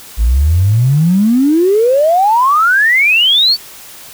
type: exponential sweep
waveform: triangle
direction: up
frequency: 51.8 to 4600 Hz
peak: -3 dBFS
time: 0.17-3.57 s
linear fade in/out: 50 ms
effects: tanh soft clip ceiling -5 dBFS + white hiss -34 dBFS RMS until 4.13 s